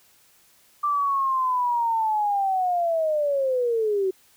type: linear sweep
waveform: sine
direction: down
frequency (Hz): 1181 to 370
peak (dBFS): -20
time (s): 0.83-4.11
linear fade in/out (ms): 10
effects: white hiss -58 dBFS RMS until 4.36 s